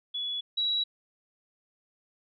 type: tone pair in turn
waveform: sine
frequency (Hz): 3400 / 3892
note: G#7 / B7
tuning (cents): +40 / -26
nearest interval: major second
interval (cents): 234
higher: second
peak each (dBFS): -30 / -25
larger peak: second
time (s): 0.14-0.41 / 0.57-0.84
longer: neither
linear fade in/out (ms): 10
effects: none